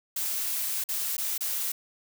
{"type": "noise with dropouts", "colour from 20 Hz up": "blue", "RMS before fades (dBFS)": -30, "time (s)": [0.16, 1.72], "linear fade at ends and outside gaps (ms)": 5, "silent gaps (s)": [[0.84, 0.888], [1.168, 1.18], [1.379, 1.407]], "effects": []}